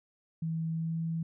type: tone with pitch glide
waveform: sine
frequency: 162.4 to 164 Hz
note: E3 to E3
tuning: -26 to -9 cents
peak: -30 dBFS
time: 0.42-1.23 s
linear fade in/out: 5 ms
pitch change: +17 cents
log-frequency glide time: 0.72-0.98 s
effects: none